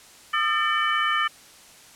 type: tone cluster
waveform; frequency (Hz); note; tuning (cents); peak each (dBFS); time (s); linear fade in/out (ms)
sine; 1219 / 1335 / 1788 / 2295 / 3001; D#6 / E6 / A6 / D7 / F#7; -36 / +22 / +27 / -40 / +24; -24 / -30 / -25 / -31 / -29; 0.33-1.28; 10
effects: white hiss -49 dBFS RMS until 1.95 s + low-pass 10000 Hz 12 dB/octave